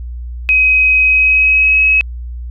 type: tone with pitch glide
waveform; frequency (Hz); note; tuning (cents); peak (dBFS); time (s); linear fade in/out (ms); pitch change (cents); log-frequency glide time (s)
sine; 2529 to 2560; D#7 to D#7; +28 to +49; -7; 0.49-2.01; 0; +21; 1.04-1.82
effects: added 60 Hz sine -22 dBFS peak until 2.5 s